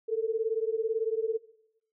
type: beating tone pair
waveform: sine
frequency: 438.5 / 456.5 Hz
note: A4 / A#4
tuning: -6 / -36 cents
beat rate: 18 Hz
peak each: -29 dBFS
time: 0.08-1.38 s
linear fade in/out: 20 ms
effects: noise-tail reverb RT60 0.8 s tail -20 dB re dry